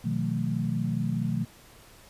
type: chord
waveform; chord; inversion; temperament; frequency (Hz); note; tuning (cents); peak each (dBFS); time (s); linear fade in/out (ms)
sine; B dominant seventh; none; equal with one note detuned; 123.47 / 155.56 / 180.25 / 220; B2 / D#3 / F#3 / A3; 0 / 0 / -45 / 0; -31; 0.04-1.45; 10
effects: pink hiss -53 dBFS RMS until 2.09 s + resampled to 32000 Hz